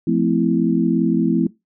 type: chord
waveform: sine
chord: F major seventh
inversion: none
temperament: equal with one note detuned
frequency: 174.61 / 220 / 258 / 329.6 Hz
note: F3 / A3 / C4 / E4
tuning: 0 / 0 / -24 / 0 cents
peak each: -20 dBFS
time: 0.07-1.47 s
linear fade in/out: 5 ms
effects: noise-tail reverb RT60 0.2 s tail -21 dB re dry